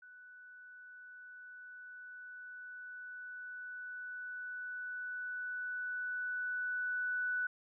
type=tone with level ramp; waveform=sine; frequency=1486 Hz; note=F#6; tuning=7 cents sharp; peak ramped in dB=-53 to -32 dBFS; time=0.02-7.47 s; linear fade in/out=5 ms; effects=none